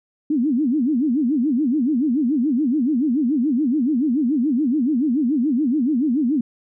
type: tone with vibrato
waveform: sine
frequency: 270 Hz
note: C#4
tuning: 45 cents flat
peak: -16 dBFS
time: 0.3-6.41 s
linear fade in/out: 5 ms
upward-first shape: sine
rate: 7 Hz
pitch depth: 280 cents each way
effects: none